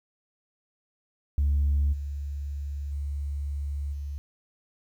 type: tone with level steps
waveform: sine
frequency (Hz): 71.4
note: D2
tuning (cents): -48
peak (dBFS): -19 / -30 / -28 / -31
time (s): 1.38-4.18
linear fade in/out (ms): 0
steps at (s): 1.92 / 2.91 / 3.92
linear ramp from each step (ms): 20
effects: tanh soft clip ceiling -18 dBFS + 10-bit